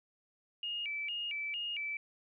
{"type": "tone with vibrato", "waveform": "sine", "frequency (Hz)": 2570, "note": "E7", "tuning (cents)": -45, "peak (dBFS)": -35, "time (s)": [0.63, 1.97], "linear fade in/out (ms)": 2, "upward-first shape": "square", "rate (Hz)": 2.2, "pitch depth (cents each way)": 180, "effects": []}